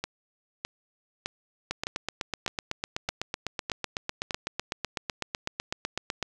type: two click trains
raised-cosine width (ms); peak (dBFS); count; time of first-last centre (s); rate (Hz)
0.2; -12 / -13; 37 / 8; 1.71-6.227 / 0.04-4.308; 7.97 / 1.64
effects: none